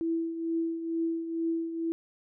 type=tone with tremolo; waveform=sine; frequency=330 Hz; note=E4; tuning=2 cents sharp; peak=-25 dBFS; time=0.01-1.92 s; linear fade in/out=0 ms; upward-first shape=triangle; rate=2.2 Hz; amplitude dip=65%; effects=none